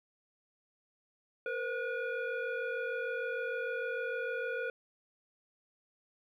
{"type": "tone with frequency modulation", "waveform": "sine", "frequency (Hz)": 466.2, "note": "A#4", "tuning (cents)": 0, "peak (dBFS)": -33, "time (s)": [1.46, 4.7], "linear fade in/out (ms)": 2, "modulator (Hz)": 979, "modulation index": 1.4, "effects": ["12-bit"]}